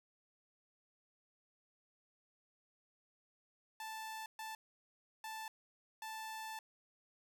sawtooth tone bursts at uneven times, 880 Hz, A5, in tune, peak -40 dBFS, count 4, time 3.8-4.26 / 4.39-4.55 / 5.24-5.48 / 6.02-6.59 s, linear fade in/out 2 ms, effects none

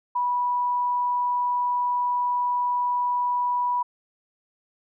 sine tone, 980 Hz, B5, 14 cents flat, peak -21 dBFS, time 0.15-3.83 s, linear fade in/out 10 ms, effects none

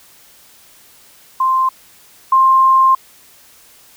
sine tone pair in turn, 1046.5 / 1056.2 Hz, C6 / C6, 0 / +16 cents, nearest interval unison, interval 16 cents, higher second, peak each -11 / -7 dBFS, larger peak second, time 1.4-1.69 / 2.32-2.95 s, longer second, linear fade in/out 5 ms, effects white hiss -46 dBFS RMS until 3.96 s

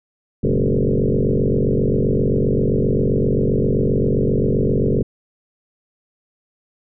sine tone with frequency modulation, 133.4 Hz, C3, 34 cents sharp, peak -14 dBFS, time 0.43-5.03 s, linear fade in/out 10 ms, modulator 47.6 Hz, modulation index 7.3, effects none

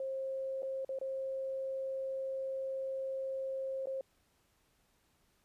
sine tone with dropouts, 533 Hz, C5, 32 cents sharp, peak -35 dBFS, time 0-4.01 s, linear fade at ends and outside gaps 2 ms, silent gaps 0.622-0.63 / 0.848-0.891 / 0.988-1.013 / 3.858-3.87 s, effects pink hiss -73 dBFS RMS until 5.44 s + resampled to 32000 Hz

